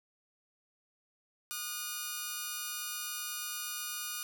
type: tone pair together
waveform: 5% pulse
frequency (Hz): 1222 / 1448.7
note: D#6 / F#6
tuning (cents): -32 / -37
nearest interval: minor third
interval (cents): 295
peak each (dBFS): -28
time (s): 1.51-4.23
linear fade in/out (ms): 0
effects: none